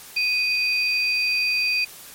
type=tone pair together; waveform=sine; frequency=2489 / 4682 Hz; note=D#7 / D8; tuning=0 / -6 cents; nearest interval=major seventh; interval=1094 cents; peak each=-20 / -25 dBFS; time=0.16-1.85 s; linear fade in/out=10 ms; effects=white hiss -42 dBFS RMS until 2.14 s + MP3 64 kbps